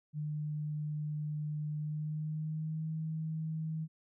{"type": "tone with pitch glide", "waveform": "sine", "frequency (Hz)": [150.8, 158.48], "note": ["D3", "D#3"], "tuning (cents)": [46, 32], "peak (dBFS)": -34, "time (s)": [0.13, 3.88], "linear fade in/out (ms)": 50, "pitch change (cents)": 86, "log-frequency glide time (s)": [1.75, 2.89], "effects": []}